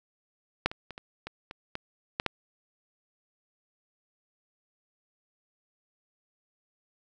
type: clicks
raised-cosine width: 0.3 ms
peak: -7 / -22 / -24 / -25 / -21 / -24 / -18 / -11 / -10 dBFS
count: 9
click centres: 0.66 / 0.715 / 0.907 / 0.979 / 1.27 / 1.511 / 1.754 / 2.199 / 2.263 s
effects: none